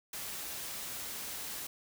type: noise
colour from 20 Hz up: white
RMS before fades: -41 dBFS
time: 0.13-1.67 s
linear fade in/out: 5 ms
effects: none

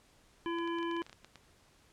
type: harmonic tone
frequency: 337.3 Hz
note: E4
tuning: 40 cents sharp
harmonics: 1 / 3 / 5 / 7 / 9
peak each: -34 / -39 / -45 / -50 / -48 dBFS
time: 0.46-1.02 s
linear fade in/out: 0 ms
type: clicks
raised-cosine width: 0.2 ms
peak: -33 dBFS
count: 12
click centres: 0.586 / 0.676 / 0.786 / 0.829 / 0.913 / 0.966 / 1.027 / 1.065 / 1.096 / 1.129 / 1.246 / 1.357 s
effects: pink hiss -65 dBFS RMS until 1.92 s + low-pass 10000 Hz 12 dB/octave

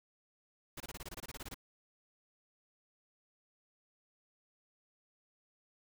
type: noise bursts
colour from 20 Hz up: pink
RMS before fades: -45 dBFS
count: 14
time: 0.77-1.544 s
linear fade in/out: 5 ms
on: 33 ms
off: 24 ms
effects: none

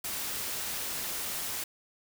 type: noise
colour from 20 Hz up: white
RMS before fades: -35 dBFS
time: 0.04-1.64 s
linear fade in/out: 5 ms
effects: none

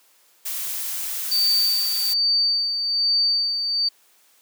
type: noise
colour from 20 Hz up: blue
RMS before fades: -28 dBFS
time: 0.45-2.14 s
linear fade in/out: 10 ms
type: tone with tremolo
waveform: sine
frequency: 4600 Hz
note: D8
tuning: 37 cents flat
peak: -16 dBFS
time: 1.31-3.89 s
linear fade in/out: 10 ms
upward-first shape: sine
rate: 1.2 Hz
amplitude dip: 50%
effects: white hiss -58 dBFS RMS until 4.41 s + high-pass 300 Hz 12 dB/octave

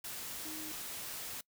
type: tone in noise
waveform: sine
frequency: 311.1 Hz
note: D#4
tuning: in tune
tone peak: -46 dBFS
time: 0.45-0.72 s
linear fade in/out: 5 ms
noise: white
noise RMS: -43 dBFS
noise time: 0.04-1.41 s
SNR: -6 dB
effects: noise-tail reverb RT60 0.1 s tail -24 dB re dry

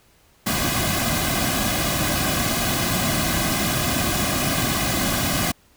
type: noise with comb filter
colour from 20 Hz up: pink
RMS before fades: -22 dBFS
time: 0.46-5.52 s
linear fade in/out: 10 ms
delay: 2.2 ms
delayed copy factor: -0.75
effects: pink hiss -57 dBFS RMS until 5.76 s

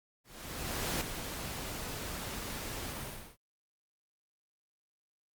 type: noise with ADSR envelope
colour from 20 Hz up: pink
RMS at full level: -33 dBFS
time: 0.24-3.37 s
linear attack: 770 ms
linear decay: 4 ms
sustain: -7 dB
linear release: 350 ms
effects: Opus 48 kbps

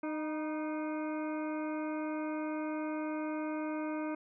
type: harmonic tone with a mistuned harmonic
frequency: 307.3 Hz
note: D#4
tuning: 21 cents flat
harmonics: 1 / 2 / 3 / 4 / 5 / 7 / 8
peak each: -35 / -41 / -45 / -47 / -49 / -52 / -53 dBFS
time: 0.03-4.15 s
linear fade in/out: 5 ms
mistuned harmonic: 3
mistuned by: +43 cents
effects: none

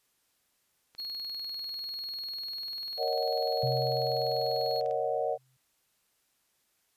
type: click train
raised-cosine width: 0.2 ms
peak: -35 dBFS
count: 81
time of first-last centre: 0.95-4.91 s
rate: 20.2 Hz
type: tone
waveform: triangle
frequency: 4312 Hz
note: C#8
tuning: 49 cents flat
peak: -34 dBFS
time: 0.98-4.81 s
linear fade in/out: 10 ms
type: chord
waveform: sine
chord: D# minor seventh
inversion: second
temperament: equal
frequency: 466.2 / 554.4 / 622.3 / 740 Hz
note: A#4 / C#5 / D#5 / F#5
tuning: 0 / 0 / 0 / 0 cents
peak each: -33 dBFS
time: 2.97-5.38 s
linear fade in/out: 50 ms
type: tone with exponential decay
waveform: sine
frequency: 130 Hz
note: C3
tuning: 11 cents flat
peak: -28 dBFS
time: 3.63-5.57 s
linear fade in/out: 5 ms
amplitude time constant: 420 ms
effects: white hiss -73 dBFS RMS until 6.96 s + resampled to 32000 Hz

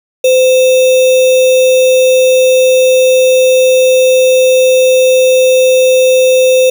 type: tone with sample-and-hold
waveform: sine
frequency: 514 Hz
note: C5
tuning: 31 cents flat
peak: -4 dBFS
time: 0.24-6.7 s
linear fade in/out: 5 ms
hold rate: 3150 Hz
effects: none

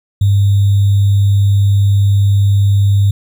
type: tone with sample-and-hold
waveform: sine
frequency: 100 Hz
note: G2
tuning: 35 cents sharp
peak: -7 dBFS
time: 0.21-3.11 s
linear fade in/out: 5 ms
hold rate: 3675 Hz
effects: none

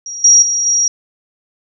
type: tone with level steps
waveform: sine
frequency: 5690 Hz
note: F8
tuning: 31 cents sharp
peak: -23 / -4 / -13 / -10 dBFS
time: 0.06-0.88 s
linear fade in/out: 2 ms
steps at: 0.24 / 0.42 / 0.66 s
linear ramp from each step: 5 ms
effects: none

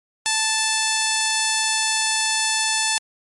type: tone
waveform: 5% pulse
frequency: 879 Hz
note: A5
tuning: 2 cents flat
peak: -6 dBFS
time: 0.26-2.98 s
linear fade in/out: 0 ms
effects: MP3 48 kbps

